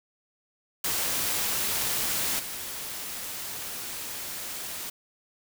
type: noise with level steps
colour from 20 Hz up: white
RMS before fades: -28 / -36 dBFS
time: 0.84-4.9 s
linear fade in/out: 5 ms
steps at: 2.39 s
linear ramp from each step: 5 ms
effects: none